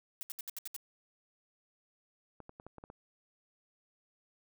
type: noise bursts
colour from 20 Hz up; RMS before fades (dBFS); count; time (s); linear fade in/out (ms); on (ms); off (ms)
blue; -41; 7; 0.21-0.764; 0; 20; 69
type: clicks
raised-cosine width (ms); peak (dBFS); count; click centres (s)
1; -34; 7; 2.403 / 2.494 / 2.599 / 2.666 / 2.783 / 2.839 / 2.901
effects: none